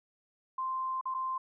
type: tone with dropouts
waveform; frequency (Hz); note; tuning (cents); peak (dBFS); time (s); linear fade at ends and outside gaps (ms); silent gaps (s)
sine; 1044; C6; -4; -31; 0.58-1.38; 5; 1.012-1.055 / 1.142-1.146
effects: none